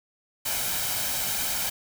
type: noise with comb filter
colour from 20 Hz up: white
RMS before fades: -28 dBFS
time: 0.45-1.7 s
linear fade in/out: 10 ms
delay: 1.3 ms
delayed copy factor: +0.5
effects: none